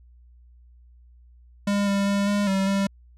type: tone with pitch steps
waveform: square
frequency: 202.1 / 199 / 200.3 / 203.8 / 193.2 / 197.1 Hz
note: G#3 / G3 / G3 / G#3 / G3 / G3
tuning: -47 / +26 / +38 / -32 / -25 / +10 cents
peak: -21 dBFS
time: 1.67-2.87 s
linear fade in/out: 5 ms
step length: 200 ms
effects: added 60 Hz sine -49 dBFS peak until 3.17 s + low-pass 9000 Hz 12 dB/octave